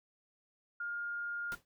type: tone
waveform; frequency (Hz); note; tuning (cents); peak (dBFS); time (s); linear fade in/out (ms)
sine; 1414; F6; +21; -36; 0.8-1.55; 5
type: noise with exponential decay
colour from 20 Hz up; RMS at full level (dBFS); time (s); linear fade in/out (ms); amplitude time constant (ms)
pink; -43; 1.52-1.65; 0; 27
effects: none